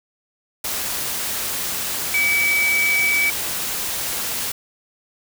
sine tone in noise, 2289 Hz, D7, 45 cents flat, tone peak -16 dBFS, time 2.14-3.3 s, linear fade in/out 5 ms, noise white, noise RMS -25 dBFS, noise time 0.64-4.52 s, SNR +6 dB, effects none

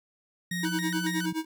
sawtooth tone with vibrato, 1677 Hz, G#6, 16 cents sharp, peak -29 dBFS, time 0.51-1.26 s, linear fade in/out 5 ms, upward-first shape square, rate 3.6 Hz, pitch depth 190 cents each way
sine tone with pitch glide, 176.5 to 177.63 Hz, F3 to F3, +19 to +30 cents, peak -31 dBFS, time 0.51-1.33 s, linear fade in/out 5 ms, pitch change +11 cents, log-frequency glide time 0.8-0.99 s
square tone with tremolo, 318.5 Hz, D#4, 41 cents sharp, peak -27 dBFS, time 0.63-1.45 s, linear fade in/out 5 ms, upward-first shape sine, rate 9.6 Hz, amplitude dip 90%
effects none

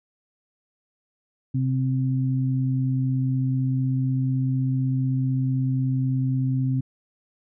sine tone pair together, 130.88 / 261.6 Hz, C3 / C4, +1 / 0 cents, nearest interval octave, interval 1199 cents, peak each -21 / -27 dBFS, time 1.54-6.81 s, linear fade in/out 10 ms, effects none

